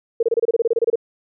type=tone bursts; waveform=sine; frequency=462 Hz; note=A#4; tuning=16 cents flat; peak=-13 dBFS; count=14; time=0.2-0.957 s; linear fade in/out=5 ms; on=29 ms; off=27 ms; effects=none